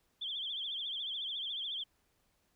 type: tone with vibrato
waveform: sine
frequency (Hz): 3322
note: G#7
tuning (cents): 0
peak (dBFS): -36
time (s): 0.21-1.84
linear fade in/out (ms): 10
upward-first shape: triangle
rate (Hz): 14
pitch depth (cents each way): 140
effects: pink hiss -75 dBFS RMS until 2.55 s